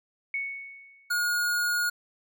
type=tone with exponential decay; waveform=sine; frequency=2217 Hz; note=C#7; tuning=in tune; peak=-26 dBFS; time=0.34-1.26 s; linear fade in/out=2 ms; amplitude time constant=200 ms
type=tone; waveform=square; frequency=1438 Hz; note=F#6; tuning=50 cents flat; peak=-25 dBFS; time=1.1-1.9 s; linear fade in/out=10 ms
effects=none